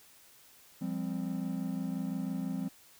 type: chord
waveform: triangle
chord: F suspended second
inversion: none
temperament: equal with one note detuned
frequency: 174.61 / 200.5 / 261.6 Hz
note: F3 / G3 / C4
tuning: 0 / +39 / 0 cents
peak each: -35 / -35 / -35 dBFS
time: 0.81-2.69 s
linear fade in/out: 10 ms
effects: white hiss -59 dBFS RMS until 2.99 s